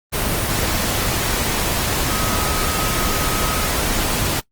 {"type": "tone in noise", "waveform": "sine", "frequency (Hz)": 1268, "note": "D#6", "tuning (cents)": 32, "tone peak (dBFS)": -27, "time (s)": [2.08, 3.68], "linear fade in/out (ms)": 20, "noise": "pink", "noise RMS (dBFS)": -20, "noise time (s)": [0.12, 4.41], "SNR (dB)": -10, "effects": ["noise-tail reverb RT60 0.1 s tail -20 dB re dry", "Opus 24 kbps"]}